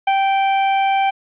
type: tone with ADSR envelope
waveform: 45% pulse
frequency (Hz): 781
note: G5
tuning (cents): -7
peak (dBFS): -12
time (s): 0.07-1.11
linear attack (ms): 6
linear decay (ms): 50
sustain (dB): -2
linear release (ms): 17
effects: resampled to 8000 Hz + 9-bit